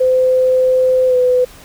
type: tone with pitch glide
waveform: sine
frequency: 513 to 501.3 Hz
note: C5 to B4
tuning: -34 to +26 cents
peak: -9 dBFS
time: 0-1.45 s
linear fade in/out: 10 ms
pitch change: -40 cents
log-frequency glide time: 1.07-1.16 s
effects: pink hiss -40 dBFS RMS until 1.64 s